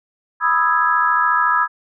sine chord, E major seventh, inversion second, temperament equal, 987.8 / 1244.5 / 1318.5 / 1661.2 Hz, B5 / D#6 / E6 / G#6, 0 / 0 / 0 / 0 cents, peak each -19 dBFS, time 0.4-1.68 s, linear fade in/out 50 ms, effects none

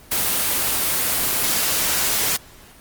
white noise, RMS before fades -20 dBFS, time 0.11-2.37 s, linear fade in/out 10 ms, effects pink hiss -46 dBFS RMS until 2.8 s + Opus 24 kbps

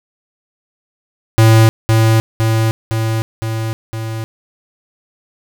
square tone with echo, 111.8 Hz, A2, 28 cents sharp, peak -6 dBFS, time 1.38-1.69 s, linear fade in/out 0 ms, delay 510 ms, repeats 5, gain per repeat -3 dB, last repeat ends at 4.24 s, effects none

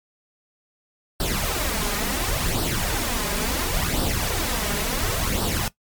pink noise with flanger, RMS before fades -24 dBFS, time 1.2-5.68 s, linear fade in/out 2 ms, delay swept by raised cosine 0.22 to 4.92 ms, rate 0.71 Hz, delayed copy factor +0.65, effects noise-tail reverb RT60 0.1 s tail -18 dB re dry + MP3 96 kbps

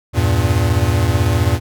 square chord, E diminished, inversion none, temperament equal, 82.41 / 98 / 116.54 Hz, E2 / G2 / Bb2, 0 / 0 / 0 cents, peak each -18 dBFS, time 0.13-1.6 s, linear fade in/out 50 ms, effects none

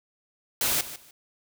white noise with echo, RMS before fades -25 dBFS, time 0.61-0.81 s, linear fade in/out 2 ms, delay 150 ms, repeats 2, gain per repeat -14 dB, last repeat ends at 1.11 s, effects none

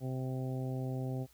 harmonic tone, 130 Hz, C3, 11 cents flat, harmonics 1 / 2 / 3 / 4 / 5 / 6, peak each -35 / -41 / -45 / -47 / -49 / -51 dBFS, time 0-1.27 s, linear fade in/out 50 ms, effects added 60 Hz sine -66 dBFS peak until 1.33 s + white hiss -66 dBFS RMS until 1.33 s

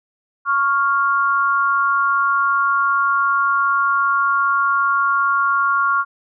sine tone pair together, 1108.7 / 1398.7 Hz, C#6 / F6, 0 / +2 cents, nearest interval major third, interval 402 cents, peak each -17 dBFS, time 0.45-6.05 s, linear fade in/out 50 ms, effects none

